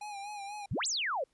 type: tone with vibrato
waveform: square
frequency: 816 Hz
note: G#5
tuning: 31 cents flat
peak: -40 dBFS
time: 0.01-0.66 s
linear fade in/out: 5 ms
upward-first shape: sine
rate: 4.1 Hz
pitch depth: 58 cents each way
type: exponential two-way sweep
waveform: sine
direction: up then down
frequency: 81.6 to 8260 to 482.4 Hz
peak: -30 dBFS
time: 0.71-1.24 s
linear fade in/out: 5 ms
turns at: 0.87 s
effects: pink hiss -75 dBFS RMS until 1.33 s + resampled to 24000 Hz